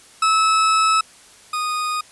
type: tone pair in turn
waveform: 40% pulse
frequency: 1300 / 1236.7 Hz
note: E6 / D#6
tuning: -24 / -11 cents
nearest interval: minor second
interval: 87 cents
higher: first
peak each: -13 / -20 dBFS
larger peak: first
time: 0.22-1.01 / 1.53-2.01 s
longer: first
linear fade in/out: 5 ms
effects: white hiss -47 dBFS RMS until 2.11 s + resampled to 24000 Hz